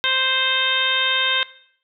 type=harmonic tone; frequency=523.3 Hz; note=C5; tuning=in tune; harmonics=1 / 2 / 3 / 4 / 5 / 6 / 7; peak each=-33 / -28 / -23 / -26 / -26 / -23 / -22 dBFS; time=0.04-1.43 s; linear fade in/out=0 ms; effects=noise-tail reverb RT60 0.6 s tail -18 dB re dry